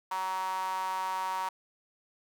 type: tone with high-pass filter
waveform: sawtooth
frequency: 187.8 Hz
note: F#3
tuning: 26 cents sharp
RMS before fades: -33 dBFS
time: 0.11-1.49 s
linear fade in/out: 5 ms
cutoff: 970 Hz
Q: 8.6
effects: none